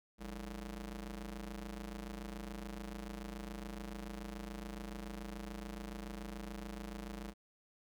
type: ring-modulated tone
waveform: sawtooth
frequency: 127.8 Hz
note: C3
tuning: 40 cents flat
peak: -36 dBFS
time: 0.18-7.34 s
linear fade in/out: 50 ms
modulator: 77.4 Hz
effects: none